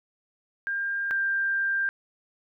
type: tone pair in turn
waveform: sine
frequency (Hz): 1601 / 1587.2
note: G6 / G6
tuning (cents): +36 / +21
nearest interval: unison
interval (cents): 15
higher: first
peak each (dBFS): -26 / -23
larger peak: second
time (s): 0.67-1.11 / 1.11-1.89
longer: second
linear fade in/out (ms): 0
effects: none